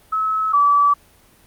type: tone pair in turn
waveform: sine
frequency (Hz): 1293 / 1151.9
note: E6 / D6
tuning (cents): -34 / -34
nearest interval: major second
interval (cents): 200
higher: first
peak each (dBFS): -17 / -11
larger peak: second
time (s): 0.12-0.53 / 0.53-0.94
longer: neither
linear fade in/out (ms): 10
effects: pink hiss -52 dBFS RMS until 1.46 s + Opus 32 kbps